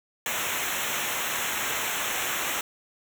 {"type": "noise with comb filter", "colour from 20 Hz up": "pink", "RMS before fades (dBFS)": -29, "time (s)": [0.26, 2.61], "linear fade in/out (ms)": 2, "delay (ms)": 0.21, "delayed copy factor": -1, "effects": []}